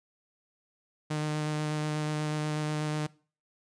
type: tone with vibrato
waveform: sawtooth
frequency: 152.1 Hz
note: D#3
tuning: 39 cents flat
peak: -25 dBFS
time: 1.1-3.07 s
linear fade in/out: 10 ms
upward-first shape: square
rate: 8.2 Hz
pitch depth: 9 cents each way
effects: noise-tail reverb RT60 0.4 s tail -21 dB re dry + resampled to 22050 Hz